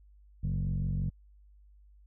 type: tone with frequency modulation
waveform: sine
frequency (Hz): 103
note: G#2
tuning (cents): -14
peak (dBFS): -27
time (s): 0.43-1.1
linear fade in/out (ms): 10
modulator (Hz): 45.9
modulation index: 1.6
effects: tanh soft clip ceiling -24 dBFS + added 50 Hz sine -55 dBFS peak until 2.06 s